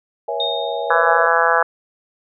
sine chord, A# half-diminished seventh, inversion none, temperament equal with one note detuned, 476.5 / 554.4 / 659.3 / 830.6 Hz, A#4 / C#5 / E5 / G#5, +38 / 0 / 0 / 0 cents, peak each -26 dBFS, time 0.28-1.27 s, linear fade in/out 5 ms
sine tone with exponential decay, 3694 Hz, A#7, 16 cents flat, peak -18 dBFS, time 0.4-1.28 s, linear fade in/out 2 ms, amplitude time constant 190 ms
harmonic tone, 167 Hz, E3, 23 cents sharp, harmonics 3 / 4 / 5 / 6 / 7 / 8 / 9 / 10, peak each -21 / -21 / -21 / -21 / -21 / -21 / -21 / -21 dBFS, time 0.9-1.63 s, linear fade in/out 5 ms
effects none

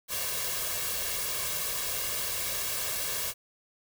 white noise with comb filter, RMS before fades -32 dBFS, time 0.08-3.34 s, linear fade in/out 50 ms, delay 1.8 ms, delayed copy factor +0.7, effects none

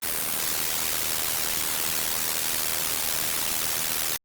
white noise with amplitude modulation, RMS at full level -23 dBFS, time 0.02-4.17 s, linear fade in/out 10 ms, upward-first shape sine, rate 79.3 Hz, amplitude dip 80%, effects Opus 24 kbps

